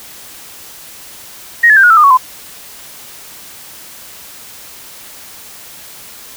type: tone with pitch steps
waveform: sine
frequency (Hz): 1875 / 1719.4 / 1576.7 / 1445.8 / 1325.8 / 1215.8 / 1114.9 / 1022.4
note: A#6 / A6 / G6 / F#6 / E6 / D#6 / C#6 / C6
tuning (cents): +10 / -40 / +10 / -40 / +10 / -40 / +10 / -40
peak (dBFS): -3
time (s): 1.63-2.174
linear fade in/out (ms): 10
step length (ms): 68
effects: white hiss -34 dBFS RMS until 6.36 s